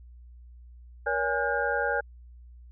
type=tone cluster; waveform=sine; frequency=474.3 / 565 / 823 / 1436 / 1600 Hz; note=A#4 / C#5 / G#5 / F6 / G6; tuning=+30 / +33 / -16 / +48 / +35 cents; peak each=-31 dBFS; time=1.06-2.01 s; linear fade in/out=10 ms; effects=added 60 Hz sine -46 dBFS peak until 2.71 s